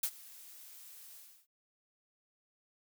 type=noise with ADSR envelope; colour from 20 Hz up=blue; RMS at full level=-31 dBFS; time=0.03-1.47 s; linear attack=6 ms; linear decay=62 ms; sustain=-22 dB; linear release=310 ms; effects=none